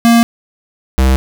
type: tone pair in turn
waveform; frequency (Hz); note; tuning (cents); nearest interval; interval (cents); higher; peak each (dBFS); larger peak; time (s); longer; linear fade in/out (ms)
square; 233.1 / 65.41; A#3 / C2; 0 / 0; octave + minor seventh; 2200; first; -6 / -8; first; 0.05-0.23 / 0.98-1.16; neither; 0
effects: none